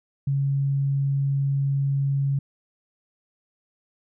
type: tone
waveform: sine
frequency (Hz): 138.59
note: C#3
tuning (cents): 0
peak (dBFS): -20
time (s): 0.27-2.39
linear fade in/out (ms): 5
effects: none